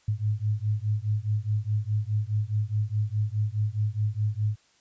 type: beating tone pair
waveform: sine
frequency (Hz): 103.7 / 108.5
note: G#2 / A2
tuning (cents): -2 / -24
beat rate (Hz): 4.8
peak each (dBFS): -27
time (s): 0.08-4.56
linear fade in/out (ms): 5
effects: white hiss -63 dBFS RMS until 4.8 s + resampled to 16000 Hz